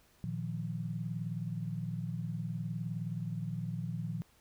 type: chord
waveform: sine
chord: Bb suspended fourth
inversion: none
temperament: just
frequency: 116.54 / 155.39 / 174.81 Hz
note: Bb2 / Eb3 / F3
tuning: 0 / -2 / +2 cents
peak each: -39 / -39 / -39 dBFS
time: 0.24-4.22 s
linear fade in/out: 0 ms
effects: pink hiss -66 dBFS RMS until 4.4 s